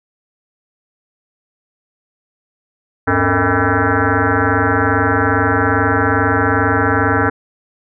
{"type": "tone with frequency modulation", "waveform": "sine", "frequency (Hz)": 622.3, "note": "D#5", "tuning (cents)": 0, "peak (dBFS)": -11, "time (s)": [3.07, 7.3], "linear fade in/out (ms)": 10, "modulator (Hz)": 181, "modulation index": 5.9, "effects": []}